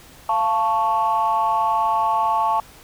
sine chord, F augmented, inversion none, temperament equal with one note detuned, 689.6 / 880 / 1108.7 Hz, F5 / A5 / C#6, -22 / 0 / 0 cents, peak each -24 / -18 / -21 dBFS, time 0.29-2.6 s, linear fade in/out 2 ms, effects tanh soft clip ceiling -10 dBFS + pink hiss -46 dBFS RMS until 2.83 s

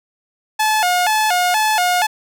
sawtooth tone with vibrato, 787 Hz, G5, 7 cents sharp, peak -10 dBFS, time 0.59-2.07 s, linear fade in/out 10 ms, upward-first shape square, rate 2.1 Hz, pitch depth 160 cents each way, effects none

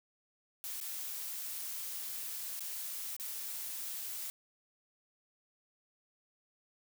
blue noise with dropouts, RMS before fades -41 dBFS, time 0.64-4.3 s, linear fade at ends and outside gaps 0 ms, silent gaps 0.802-0.812 / 2.594-2.606 / 3.165-3.198 s, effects none

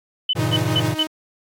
sine tone bursts, 3013 Hz, F#7, 31 cents sharp, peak -16 dBFS, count 4, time 0.29-1.032 s, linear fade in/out 5 ms, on 43 ms, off 190 ms
square chord, G diminished seventh, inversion none, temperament equal, 98 / 116.54 / 138.59 / 164.81 Hz, G2 / Bb2 / Db3 / Fb3, 0 / 0 / 0 / 0 cents, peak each -29 / -23 / -27 / -28 dBFS, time 0.35-0.95 s, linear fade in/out 20 ms
sawtooth tone with tremolo, 312.8 Hz, D#4, 9 cents sharp, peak -18 dBFS, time 0.39-1.07 s, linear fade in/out 2 ms, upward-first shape triangle, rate 6.8 Hz, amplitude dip 65%
effects AAC 64 kbps

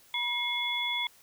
sine tone cluster, 965 / 2150 / 3413 Hz, B5 / C7 / G#7, -40 / +47 / +47 cents, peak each -36 / -32 / -31 dBFS, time 0.14-1.07 s, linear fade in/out 2 ms, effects white hiss -59 dBFS RMS until 1.22 s

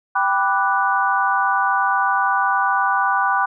sine chord, G major seventh, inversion none, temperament equal, 784 / 987.8 / 1174.7 / 1480 Hz, G5 / B5 / D6 / F#6, 0 / 0 / 0 / 0 cents, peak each -21 dBFS, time 0.15-3.46 s, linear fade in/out 10 ms, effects none

